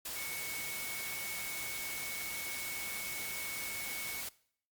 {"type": "tone in noise", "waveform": "sine", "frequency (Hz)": 2217, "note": "C#7", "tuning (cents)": 0, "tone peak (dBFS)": -42, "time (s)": [0.16, 4.21], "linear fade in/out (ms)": 5, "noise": "white", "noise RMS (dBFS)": -41, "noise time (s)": [0.05, 4.29], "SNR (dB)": -4, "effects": ["noise-tail reverb RT60 0.6 s tail -21 dB re dry", "Opus 48 kbps"]}